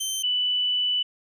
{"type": "tone pair in turn", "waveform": ["20% pulse", "sine"], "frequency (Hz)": [3105, 2979], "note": ["G7", "F#7"], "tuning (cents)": [-17, 11], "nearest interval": "minor second", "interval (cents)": 72, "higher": "first", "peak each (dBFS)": -21, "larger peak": "neither", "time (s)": [[0, 0.23], [0.23, 1.03]], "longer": "second", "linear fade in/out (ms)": 10, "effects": []}